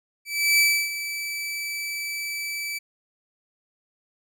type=tone with ADSR envelope; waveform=sawtooth; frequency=2311 Hz; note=D7; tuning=28 cents flat; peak=-12 dBFS; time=0.25-2.79 s; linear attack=340 ms; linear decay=300 ms; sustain=-13 dB; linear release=14 ms; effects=none